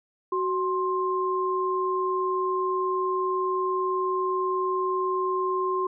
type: tone pair together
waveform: sine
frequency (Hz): 372.9 / 1054.7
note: F#4 / C6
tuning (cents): +14 / +14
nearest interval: octave + tritone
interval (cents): 1800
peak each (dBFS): -26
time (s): 0.32-5.87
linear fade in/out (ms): 5
effects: none